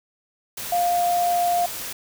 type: tone in noise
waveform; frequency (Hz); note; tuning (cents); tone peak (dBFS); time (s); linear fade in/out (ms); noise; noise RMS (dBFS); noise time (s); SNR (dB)
sine; 702; F5; +9; -18; 0.72-1.66; 5; white; -32; 0.57-1.93; +11
effects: none